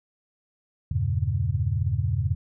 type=chord; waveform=sine; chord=E diminished seventh; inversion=none; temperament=equal; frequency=82.41 / 98 / 116.54 / 138.59 Hz; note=E2 / G2 / Bb2 / Db3; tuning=0 / 0 / 0 / 0 cents; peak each=-28 / -26 / -28 / -29 dBFS; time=0.91-2.35 s; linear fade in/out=5 ms; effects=none